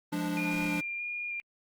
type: chord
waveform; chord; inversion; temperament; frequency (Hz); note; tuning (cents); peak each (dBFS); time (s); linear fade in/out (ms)
square; D diminished; first; equal; 174.61 / 207.7 / 293.7; F3 / Ab3 / D4; 0 / 0 / 0; -35 / -39 / -33; 0.12-0.81; 10
type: tone with vibrato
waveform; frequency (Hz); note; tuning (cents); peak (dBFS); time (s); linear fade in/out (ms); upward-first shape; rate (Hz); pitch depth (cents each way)
sine; 2408; D7; +43; -33; 0.37-1.4; 0; square; 1.6; 12
effects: Opus 24 kbps